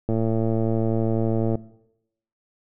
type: click train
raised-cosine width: 2 ms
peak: -11 dBFS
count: 165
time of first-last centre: 0.09-1.554 s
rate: 112 Hz
effects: noise-tail reverb RT60 0.8 s tail -19 dB re dry